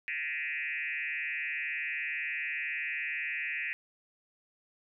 sine tone with frequency modulation, 2182 Hz, C#7, 28 cents flat, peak -32 dBFS, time 0.08-3.73 s, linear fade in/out 0 ms, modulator 149 Hz, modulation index 2.9, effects none

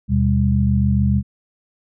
sine tone cluster, 78.3 / 125.3 / 199.7 Hz, D#2 / B2 / G3, +11 / +25 / +32 cents, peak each -18 dBFS, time 0.08-1.23 s, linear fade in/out 50 ms, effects none

